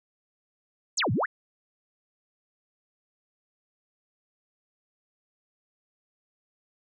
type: exponential two-way sweep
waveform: sine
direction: down then up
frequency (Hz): 8870 to 95.3 to 2050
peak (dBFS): -23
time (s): 0.97-1.26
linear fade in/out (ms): 10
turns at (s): 1.12
effects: none